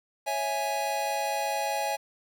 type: chord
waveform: square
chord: C# minor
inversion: none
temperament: equal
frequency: 554.4 / 659.3 / 830.6 Hz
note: C#5 / E5 / G#5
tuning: 0 / 0 / 0 cents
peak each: -35 / -34 / -30 dBFS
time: 0.26-1.97 s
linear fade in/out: 20 ms
effects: 9-bit